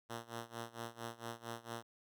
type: tone with tremolo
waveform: 5% pulse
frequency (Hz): 116.54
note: A#2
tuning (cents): 0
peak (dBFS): -30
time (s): 0.09-1.83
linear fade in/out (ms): 20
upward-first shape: sine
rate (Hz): 4.4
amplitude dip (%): 90
effects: none

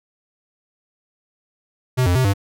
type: tone with pitch steps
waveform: square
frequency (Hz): 127.6 / 88.6 / 129.5 / 99.3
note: C3 / F2 / C3 / G2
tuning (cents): -43 / +25 / -17 / +23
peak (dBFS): -15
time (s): 1.97-2.338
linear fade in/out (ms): 20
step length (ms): 92
effects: none

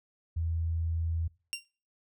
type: tone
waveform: sine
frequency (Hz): 82.41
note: E2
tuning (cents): 0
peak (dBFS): -28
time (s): 0.36-1.28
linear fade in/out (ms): 10
type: tone with exponential decay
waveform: 20% pulse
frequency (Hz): 2769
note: F7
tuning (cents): -15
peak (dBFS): -24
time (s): 1.53-1.65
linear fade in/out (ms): 0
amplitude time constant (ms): 26
effects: noise-tail reverb RT60 0.4 s tail -24 dB re dry

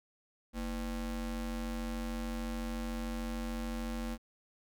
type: ring-modulated tone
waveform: square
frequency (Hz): 138.59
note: C#3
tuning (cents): 0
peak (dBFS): -33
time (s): 0.53-4.18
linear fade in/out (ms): 50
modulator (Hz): 91.8
effects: none

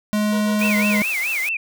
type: tone with pitch glide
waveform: square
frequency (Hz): 210.5 to 208.3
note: G#3 to G#3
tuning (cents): +24 to +5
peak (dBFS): -18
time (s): 0.13-1.02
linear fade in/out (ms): 0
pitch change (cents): -19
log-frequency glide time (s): 0.62-0.81
type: tone with tremolo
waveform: 20% pulse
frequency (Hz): 483.3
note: B4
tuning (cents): -38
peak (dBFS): -25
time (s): 0.32-1.02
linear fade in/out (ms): 5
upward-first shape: sine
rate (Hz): 6.7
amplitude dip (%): 85
type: high-pass noise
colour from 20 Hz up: white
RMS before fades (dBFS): -32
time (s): 0.59-1.49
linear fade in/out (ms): 2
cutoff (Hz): 490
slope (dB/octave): 12
type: tone with vibrato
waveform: sine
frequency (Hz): 2349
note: D7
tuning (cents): 0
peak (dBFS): -20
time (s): 0.61-1.57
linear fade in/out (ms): 5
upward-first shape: sine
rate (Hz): 4.7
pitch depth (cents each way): 240
effects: none

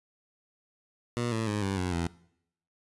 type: tone with pitch steps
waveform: 15% pulse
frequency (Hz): 120 / 111.96 / 104.47 / 97.47 / 90.94 / 84.85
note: B2 / A2 / G#2 / G2 / F#2 / F2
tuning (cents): -49 / +31 / +11 / -9 / -29 / -49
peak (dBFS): -22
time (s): 1.17-2.07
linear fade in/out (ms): 0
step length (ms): 150
effects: noise-tail reverb RT60 0.7 s tail -20 dB re dry + resampled to 24000 Hz

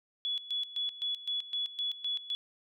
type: tone with tremolo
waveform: sine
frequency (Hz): 3400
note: G#7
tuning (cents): +40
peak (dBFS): -30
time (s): 0.25-2.35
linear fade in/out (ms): 0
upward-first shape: square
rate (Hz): 3.9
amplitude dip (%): 80
effects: none

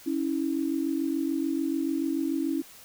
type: tone pair together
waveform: sine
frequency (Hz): 277.2 / 324.1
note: C#4 / E4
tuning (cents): 0 / -29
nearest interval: minor third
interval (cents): 271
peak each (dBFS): -28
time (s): 0.06-2.62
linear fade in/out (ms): 10
effects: white hiss -50 dBFS RMS until 2.84 s

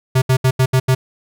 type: tone bursts at uneven times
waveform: square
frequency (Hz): 130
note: C3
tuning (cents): -11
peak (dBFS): -11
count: 6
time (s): 0.15-0.22 / 0.29-0.37 / 0.44-0.51 / 0.59-0.66 / 0.73-0.8 / 0.88-0.95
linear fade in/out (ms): 10
effects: none

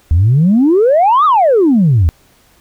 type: exponential two-way sweep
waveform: sine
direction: up then down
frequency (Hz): 75 to 1282 to 75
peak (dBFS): -5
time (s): 0.11-2.09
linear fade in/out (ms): 0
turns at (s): 1.25
effects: tanh soft clip ceiling -3 dBFS + pink hiss -50 dBFS RMS until 2.6 s

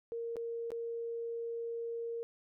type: tone with dropouts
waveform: sine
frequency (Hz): 464.3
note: A#4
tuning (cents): -7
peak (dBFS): -36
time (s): 0.12-2.23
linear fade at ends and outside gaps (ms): 0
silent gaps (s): 0.358-0.367 / 0.705-0.718
effects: none

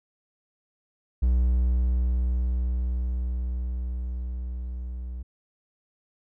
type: tone with level ramp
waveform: triangle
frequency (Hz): 61.6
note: B1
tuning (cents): -4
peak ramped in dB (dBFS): -16 to -30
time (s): 1.22-5.23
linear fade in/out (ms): 10
effects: none

